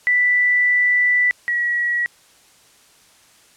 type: tone pair in turn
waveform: sine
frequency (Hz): 1975.5 / 1921.5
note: B6 / B6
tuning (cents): 0 / -48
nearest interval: unison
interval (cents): 48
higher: first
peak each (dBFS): -13 / -17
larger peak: first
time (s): 0.07-1.31 / 1.48-2.06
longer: first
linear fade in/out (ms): 0
effects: white hiss -52 dBFS RMS until 3.56 s + low-pass 10000 Hz 12 dB/octave